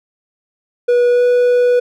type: tone with pitch glide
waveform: triangle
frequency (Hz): 485.8 to 490.6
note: B4 to B4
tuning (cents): -29 to -12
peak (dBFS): -7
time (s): 0.88-1.8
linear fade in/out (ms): 10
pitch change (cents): +17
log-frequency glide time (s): 1.1-1.23
effects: none